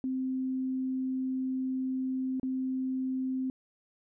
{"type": "tone with dropouts", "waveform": "sine", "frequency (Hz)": 260.3, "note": "C4", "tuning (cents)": -9, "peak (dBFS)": -29, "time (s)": [0.04, 3.5], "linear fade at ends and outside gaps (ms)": 1, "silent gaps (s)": [2.398, 2.431], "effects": []}